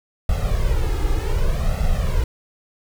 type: noise with flanger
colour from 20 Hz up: brown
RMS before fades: -19 dBFS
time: 0.29-2.24 s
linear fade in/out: 2 ms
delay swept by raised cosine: 1.5 to 2.43 ms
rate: 0.66 Hz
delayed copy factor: +1
effects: none